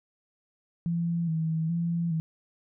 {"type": "tone with vibrato", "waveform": "sine", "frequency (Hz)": 165, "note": "E3", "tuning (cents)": 2, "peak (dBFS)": -25, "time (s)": [0.86, 2.2], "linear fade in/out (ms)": 0, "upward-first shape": "square", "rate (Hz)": 1.2, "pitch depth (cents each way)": 46, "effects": []}